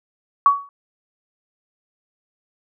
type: tone with exponential decay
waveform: sine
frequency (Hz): 1126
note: C#6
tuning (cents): +27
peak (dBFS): -6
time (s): 0.46-0.69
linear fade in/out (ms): 1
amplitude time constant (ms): 50
effects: none